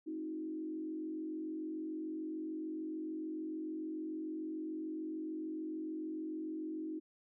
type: tone with frequency modulation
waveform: sine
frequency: 315.1 Hz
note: D#4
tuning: 22 cents sharp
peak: -38 dBFS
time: 0.06-7 s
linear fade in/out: 20 ms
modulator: 46.8 Hz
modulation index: 0.7
effects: none